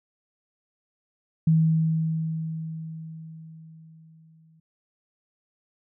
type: tone with exponential decay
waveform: sine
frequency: 160.5 Hz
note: E3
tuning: 46 cents flat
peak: -15 dBFS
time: 1.47-4.6 s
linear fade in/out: 5 ms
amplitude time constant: 680 ms
effects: none